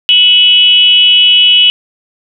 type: tone with frequency modulation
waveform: sine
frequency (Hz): 2960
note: F#7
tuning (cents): 0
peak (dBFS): -3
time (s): 0.09-1.7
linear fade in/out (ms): 0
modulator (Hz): 375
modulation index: 0.56
effects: none